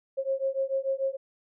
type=beating tone pair; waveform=sine; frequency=535 / 541.8 Hz; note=C5 / C#5; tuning=+38 / -40 cents; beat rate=6.8 Hz; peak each=-29 dBFS; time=0.17-1.17 s; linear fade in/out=20 ms; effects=none